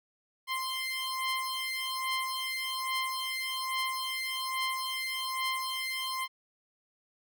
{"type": "beating tone pair", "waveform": "15% pulse", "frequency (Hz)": [1045, 1046.2], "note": ["C6", "C6"], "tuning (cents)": [-2, -1], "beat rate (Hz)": 1.2, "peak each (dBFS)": -28, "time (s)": [0.47, 6.28], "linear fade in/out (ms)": 50, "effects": []}